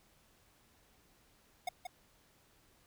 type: tone with echo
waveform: square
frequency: 724 Hz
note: F#5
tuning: 38 cents flat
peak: -34 dBFS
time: 1.67-1.69 s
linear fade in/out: 5 ms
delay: 180 ms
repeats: 1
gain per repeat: -6 dB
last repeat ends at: 1.87 s
effects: pink hiss -68 dBFS RMS until 2.86 s